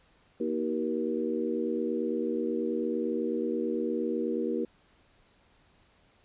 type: harmonic tone with a mistuned harmonic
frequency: 79.1 Hz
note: D#2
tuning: 29 cents sharp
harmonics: 3 / 4 / 5 / 6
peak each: -33 / -33 / -33 / -33 dBFS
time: 0.4-4.65 s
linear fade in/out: 5 ms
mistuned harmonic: 5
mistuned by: -47 cents
effects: pink hiss -64 dBFS RMS until 6.24 s + resampled to 8000 Hz